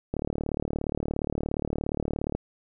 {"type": "click train", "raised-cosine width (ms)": 2, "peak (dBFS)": -15, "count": 83, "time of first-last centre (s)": [0.14, 2.35], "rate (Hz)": 37.1, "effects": []}